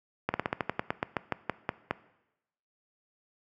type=slowing click train; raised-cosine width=0.5 ms; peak=-12 dBFS; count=15; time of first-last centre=0.29-1.91 s; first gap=50 ms; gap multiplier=1.12; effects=noise-tail reverb RT60 0.9 s tail -18 dB re dry + high-pass 100 Hz 12 dB/octave